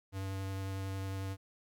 square tone with vibrato, 96.5 Hz, G2, 27 cents flat, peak -37 dBFS, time 0.12-1.37 s, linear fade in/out 50 ms, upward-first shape sine, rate 11 Hz, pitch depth 10 cents each way, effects 13-bit

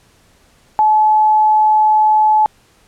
sine tone, 859 Hz, A5, 42 cents flat, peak -8 dBFS, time 0.79-2.46 s, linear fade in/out 0 ms, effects pink hiss -52 dBFS RMS until 2.87 s + low-pass 11000 Hz 12 dB/octave

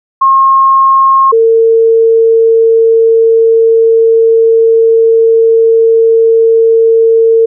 sine tone pair in turn, 1076 / 453.3 Hz, C6 / A#4, +48 / -48 cents, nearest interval octave + minor third, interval 1496 cents, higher first, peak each -3 dBFS, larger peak neither, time 0.21-1.32 / 1.32-7.46 s, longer second, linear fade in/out 10 ms, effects none

